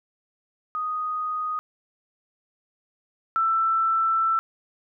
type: tone pair in turn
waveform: sine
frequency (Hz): 1244.5 / 1330.9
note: D#6 / E6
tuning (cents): 0 / +16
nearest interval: minor second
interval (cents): 116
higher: second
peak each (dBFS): -25 / -19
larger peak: second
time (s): 0.75-1.59 / 3.36-4.39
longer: second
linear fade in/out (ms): 0
effects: none